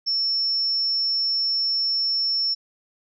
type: tone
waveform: sine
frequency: 5400 Hz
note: E8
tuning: 41 cents sharp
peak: -20 dBFS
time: 0.06-2.55 s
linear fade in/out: 20 ms
effects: none